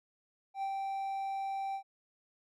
triangle tone with ADSR envelope, 781 Hz, G5, 7 cents flat, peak -30 dBFS, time 0.54-1.83 s, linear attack 85 ms, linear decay 66 ms, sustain -2 dB, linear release 84 ms, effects none

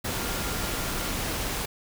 sine tone in noise, 1396.9 Hz, F6, in tune, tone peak -41 dBFS, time 0.16-1.12 s, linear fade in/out 10 ms, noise pink, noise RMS -30 dBFS, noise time 0.04-1.66 s, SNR -14 dB, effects none

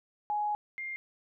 sine tone pair in turn, 836 / 2113 Hz, G#5 / C7, +11 / +16 cents, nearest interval octave + major third, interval 1605 cents, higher second, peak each -28 / -35 dBFS, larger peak first, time 0.3-0.55 / 0.78-0.96 s, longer first, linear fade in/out 0 ms, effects none

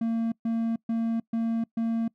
triangle tone bursts, 228.1 Hz, A#3, 37 cents flat, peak -22 dBFS, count 5, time 0.01-2.08 s, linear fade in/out 5 ms, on 310 ms, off 130 ms, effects noise-tail reverb RT60 0.1 s tail -24 dB re dry

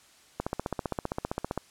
click train, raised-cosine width 1 ms, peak -15 dBFS, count 19, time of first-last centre 0.4-1.576 s, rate 15.3 Hz, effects white hiss -58 dBFS RMS until 1.7 s + low-pass 9000 Hz 12 dB/octave

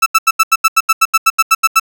30% pulse tone bursts, 1318.5 Hz, E6, in tune, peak -3 dBFS, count 15, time 0.02-1.798 s, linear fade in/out 10 ms, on 42 ms, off 82 ms, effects none

